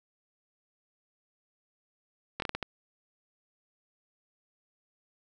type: slowing click train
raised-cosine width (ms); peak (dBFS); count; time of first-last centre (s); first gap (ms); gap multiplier
0.3; -16; 6; 2.4-2.628; 22; 1.37
effects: none